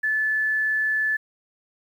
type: tone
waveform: sine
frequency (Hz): 1737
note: A6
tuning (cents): -23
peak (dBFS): -20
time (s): 0.03-1.17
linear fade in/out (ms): 10
effects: 9-bit